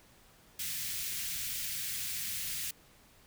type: band-stop noise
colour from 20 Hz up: white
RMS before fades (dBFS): -37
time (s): 0.59-2.71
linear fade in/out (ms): 5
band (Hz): 180 to 1800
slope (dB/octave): 24
effects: pink hiss -61 dBFS RMS until 3.26 s